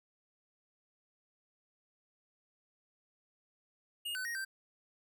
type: tone with pitch steps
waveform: square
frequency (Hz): 2848 / 1513 / 1872 / 1564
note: F7 / F#6 / A#6 / G6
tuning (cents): +33 / +38 / +7 / -4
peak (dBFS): -37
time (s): 4.05-4.45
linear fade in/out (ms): 10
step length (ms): 100
effects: none